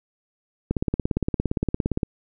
click train, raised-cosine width 3 ms, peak -9 dBFS, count 24, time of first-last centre 0.71-2.032 s, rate 17.4 Hz, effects none

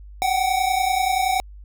square tone pair together, 742 / 772.5 Hz, F#5 / G5, +5 / -26 cents, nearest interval minor second, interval 69 cents, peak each -22 dBFS, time 0.22-1.4 s, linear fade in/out 0 ms, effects added 50 Hz sine -38 dBFS peak until 1.64 s

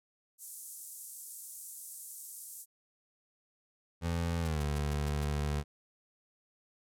white high-pass noise, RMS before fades -42 dBFS, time 0.38-2.66 s, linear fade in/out 50 ms, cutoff 7600 Hz, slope 24 dB/octave
25% pulse tone with pitch glide, 84.4 to 73.47 Hz, E2 to D2, +41 to +1 cents, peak -27 dBFS, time 4.01-5.64 s, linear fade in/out 50 ms, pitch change -240 cents, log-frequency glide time 4.4-4.62 s
white noise bursts, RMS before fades -46 dBFS, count 6, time 4.45-5.244 s, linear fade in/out 5 ms, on 24 ms, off 130 ms
effects low-pass 12000 Hz 12 dB/octave

